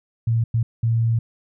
sine tone bursts at uneven times, 114.8 Hz, A#2, 26 cents flat, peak -16 dBFS, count 3, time 0.27-0.44 / 0.54-0.63 / 0.83-1.19 s, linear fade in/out 5 ms, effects none

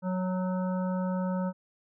harmonic tone with a mistuned harmonic, 184.4 Hz, F#3, 6 cents flat, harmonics 1 / 3 / 5 / 7 / 8, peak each -28 / -35 / -39 / -44 / -49 dBFS, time 0.02-1.53 s, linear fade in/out 50 ms, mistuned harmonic 8, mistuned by +34 cents, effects none

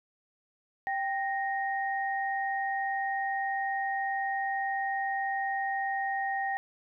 sine tone pair together, 784 / 1861.7 Hz, G5 / A#6, 0 / -3 cents, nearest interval octave + minor third, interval 1497 cents, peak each -30 / -33 dBFS, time 0.87-6.57 s, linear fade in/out 0 ms, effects none

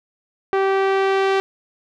sawtooth tone with low-pass filter sweep, 387.8 Hz, G4, 19 cents flat, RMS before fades -18 dBFS, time 0.53-1.4 s, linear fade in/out 0 ms, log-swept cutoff 1800 to 3400 Hz, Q 0.81, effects none

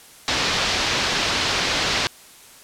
white low-pass noise, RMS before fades -22 dBFS, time 0.28-2.07 s, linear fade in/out 0 ms, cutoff 5100 Hz, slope 24 dB/octave, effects white hiss -46 dBFS RMS until 2.63 s + low-pass 12000 Hz 12 dB/octave

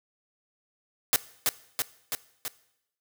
white noise with echo, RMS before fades -21 dBFS, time 1.13-1.16 s, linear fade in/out 0 ms, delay 330 ms, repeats 4, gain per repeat -3 dB, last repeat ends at 2.48 s, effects noise-tail reverb RT60 0.8 s tail -19 dB re dry + high-pass 100 Hz 12 dB/octave

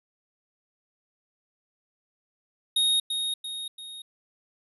square tone with echo, 3732 Hz, A#7, 1 cent sharp, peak -21 dBFS, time 2.76-3 s, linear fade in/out 5 ms, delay 340 ms, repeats 3, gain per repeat -6 dB, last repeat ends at 4.02 s, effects resampled to 32000 Hz

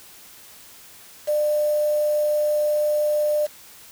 sine tone with quantisation, 599 Hz, D5, 34 cents sharp, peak -18 dBFS, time 1.27-3.47 s, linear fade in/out 20 ms, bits 6, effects white hiss -46 dBFS RMS until 3.91 s

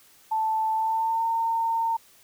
sine tone with pitch glide, 880 to 911.6 Hz, A5 to A#5, 0 to -39 cents, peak -22 dBFS, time 0.31-1.97 s, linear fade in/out 10 ms, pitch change +61 cents, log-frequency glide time 0.73-1.26 s, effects white hiss -56 dBFS RMS until 2.23 s

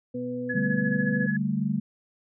harmonic tone, 124 Hz, B2, 7 cents sharp, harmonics 1 / 2 / 4, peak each -40 / -31 / -33 dBFS, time 0.14-1.27 s, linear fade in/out 10 ms
sine tone with tremolo, 1694 Hz, G#6, 34 cents sharp, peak -26 dBFS, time 0.49-1.37 s, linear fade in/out 10 ms, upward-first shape sine, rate 14 Hz, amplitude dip 70%
sine chord, D suspended fourth, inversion none, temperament equal, 146.83 / 196 / 220 Hz, D3 / G3 / A3, 0 / 0 / 0 cents, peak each -30 / -27 / -28 dBFS, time 0.54-1.8 s, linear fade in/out 10 ms
effects none

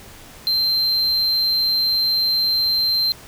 triangle tone, 4132 Hz, C8, 22 cents flat, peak -15 dBFS, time 0.47-3.12 s, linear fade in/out 0 ms, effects pink hiss -42 dBFS RMS until 3.27 s

